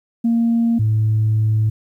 sine tone pair in turn, 231.7 / 108.78 Hz, A#3 / A2, -10 / -19 cents, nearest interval octave + minor second, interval 1309 cents, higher first, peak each -12 dBFS, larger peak neither, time 0.24-0.79 / 0.79-1.7 s, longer second, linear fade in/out 10 ms, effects tanh soft clip ceiling -10 dBFS + 9-bit

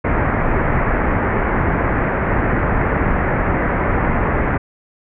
pink low-pass noise, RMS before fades -17 dBFS, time 0.04-4.58 s, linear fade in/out 10 ms, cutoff 2100 Hz, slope 48 dB/octave, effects none

